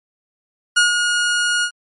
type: tone with ADSR envelope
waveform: sawtooth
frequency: 1438 Hz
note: F#6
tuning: 50 cents flat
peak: -6 dBFS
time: 0.76-1.71 s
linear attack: 14 ms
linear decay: 140 ms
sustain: -6 dB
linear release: 74 ms
effects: MP3 48 kbps